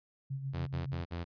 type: tone with tremolo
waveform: sine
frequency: 135.8 Hz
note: C#3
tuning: 35 cents flat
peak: -33 dBFS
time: 0.3-1.02 s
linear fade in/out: 10 ms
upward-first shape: sine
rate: 7 Hz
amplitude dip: 55%
type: tone bursts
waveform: sawtooth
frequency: 85.8 Hz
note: F2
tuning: 30 cents flat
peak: -32 dBFS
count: 4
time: 0.53-1.246 s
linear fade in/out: 20 ms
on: 140 ms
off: 52 ms
effects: resampled to 11025 Hz